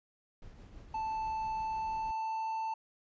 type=noise with tremolo; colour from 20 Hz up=brown; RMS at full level=-49 dBFS; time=0.42-2.11 s; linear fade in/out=2 ms; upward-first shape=triangle; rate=6.1 Hz; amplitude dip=40%
type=tone with pitch glide; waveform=triangle; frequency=880 to 888.2 Hz; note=A5 to A5; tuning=0 to +16 cents; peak=-31 dBFS; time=0.94-2.74 s; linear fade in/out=5 ms; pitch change=+16 cents; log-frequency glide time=1.55-2.54 s
effects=resampled to 16000 Hz